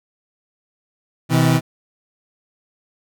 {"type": "tone pair together", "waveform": "30% pulse", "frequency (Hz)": [126.8, 160.82], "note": ["B2", "E3"], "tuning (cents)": [46, -42], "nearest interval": "major third", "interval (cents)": 412, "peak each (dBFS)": -13, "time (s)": [1.29, 1.61], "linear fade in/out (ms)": 50, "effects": []}